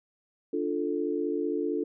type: chord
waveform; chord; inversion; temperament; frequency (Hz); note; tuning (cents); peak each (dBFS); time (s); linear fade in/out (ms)
sine; D minor; none; equal; 293.7 / 349.2 / 440; D4 / F4 / A4; 0 / 0 / 0; -31; 0.53-1.84; 5
effects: none